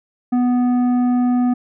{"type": "tone with tanh clipping", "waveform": "sine", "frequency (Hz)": 246.9, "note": "B3", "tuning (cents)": 0, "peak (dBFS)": -15, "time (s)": [0.32, 1.54], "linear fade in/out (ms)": 10, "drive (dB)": 9, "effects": []}